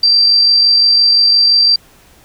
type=tone with amplitude modulation; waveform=sine; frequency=4699 Hz; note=D8; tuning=in tune; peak=-5 dBFS; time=0.03-1.76 s; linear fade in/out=5 ms; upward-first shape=sine; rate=45.8 Hz; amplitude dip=30%; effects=pink hiss -46 dBFS RMS until 2.24 s